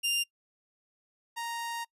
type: tone pair in turn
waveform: sawtooth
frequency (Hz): 2794 / 932.4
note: F7 / A#5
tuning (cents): 0 / 0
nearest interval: octave + perfect fifth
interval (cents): 1900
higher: first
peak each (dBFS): -23 / -30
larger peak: first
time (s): 0.03-0.24 / 1.36-1.85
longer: second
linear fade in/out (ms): 20
effects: noise-tail reverb RT60 0.1 s tail -25 dB re dry + resampled to 32000 Hz